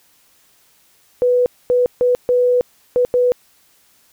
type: tone bursts at uneven times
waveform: sine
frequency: 493.9 Hz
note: B4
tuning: in tune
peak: -11 dBFS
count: 6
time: 1.22-1.46 / 1.7-1.86 / 2.01-2.15 / 2.29-2.61 / 2.96-3.05 / 3.14-3.32 s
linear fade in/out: 0 ms
effects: white hiss -55 dBFS RMS until 4.12 s